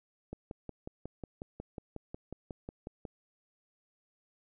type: click train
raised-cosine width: 2 ms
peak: -27 dBFS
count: 16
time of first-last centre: 0.33-3.052 s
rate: 5.51 Hz
effects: none